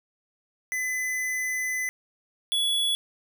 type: tone pair in turn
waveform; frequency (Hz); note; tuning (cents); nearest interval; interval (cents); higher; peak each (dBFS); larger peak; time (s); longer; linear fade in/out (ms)
square; 2015 / 3389; B6 / G#7; +34 / +34; major sixth; 900; second; -27 / -23; second; 0.72-1.89 / 2.52-2.95; first; 0
effects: none